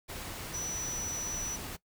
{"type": "tone in noise", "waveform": "sine", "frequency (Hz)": 5920, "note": "F#8", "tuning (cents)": 0, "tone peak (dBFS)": -34, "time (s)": [0.53, 1.57], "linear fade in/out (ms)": 20, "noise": "pink", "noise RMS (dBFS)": -41, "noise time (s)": [0.08, 1.77], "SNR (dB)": 4, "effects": ["noise-tail reverb RT60 0.1 s tail -19 dB re dry"]}